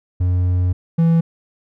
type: tone pair in turn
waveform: triangle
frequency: 90.1 / 165.63 Hz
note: F#2 / E3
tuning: -45 / +9 cents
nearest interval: major seventh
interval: 1054 cents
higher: second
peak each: -12 / -9 dBFS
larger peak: second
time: 0.2-0.73 / 0.98-1.21 s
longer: first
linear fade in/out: 10 ms
effects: none